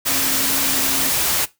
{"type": "tone in noise", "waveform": "sine", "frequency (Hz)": 270, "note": "C#4", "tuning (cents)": -45, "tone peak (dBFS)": -30, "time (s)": [0.08, 1.11], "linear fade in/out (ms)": 20, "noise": "white", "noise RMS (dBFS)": -19, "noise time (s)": [0.05, 1.46], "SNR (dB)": -14, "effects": ["noise-tail reverb RT60 0.2 s tail -18 dB re dry"]}